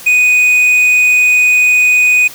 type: tone with tanh clipping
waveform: sine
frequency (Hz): 2486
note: D#7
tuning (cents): -2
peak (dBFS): -7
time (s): 0.06-2.28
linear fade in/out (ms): 10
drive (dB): 5
effects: white hiss -32 dBFS RMS until 2.34 s